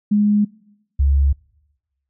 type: tone pair in turn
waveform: sine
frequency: 207.6 / 69.56 Hz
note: G#3 / C#2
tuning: 0 / +7 cents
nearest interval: octave + perfect fifth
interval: 1893 cents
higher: first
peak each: -12 dBFS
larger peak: neither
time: 0.11-0.45 / 0.99-1.33 s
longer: neither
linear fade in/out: 10 ms
effects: noise-tail reverb RT60 1.0 s tail -24 dB re dry